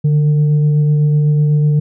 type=tone with frequency modulation; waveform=sine; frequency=148.5 Hz; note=D3; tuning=20 cents sharp; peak=-9 dBFS; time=0.04-1.8 s; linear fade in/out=10 ms; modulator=305 Hz; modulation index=0.23; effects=none